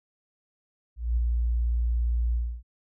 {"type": "tone with ADSR envelope", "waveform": "sine", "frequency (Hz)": 58.7, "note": "A#1", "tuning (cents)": 13, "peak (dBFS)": -20, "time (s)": [0.96, 2.63], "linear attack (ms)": 210, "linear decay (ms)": 11, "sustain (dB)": -2, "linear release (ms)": 290, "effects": []}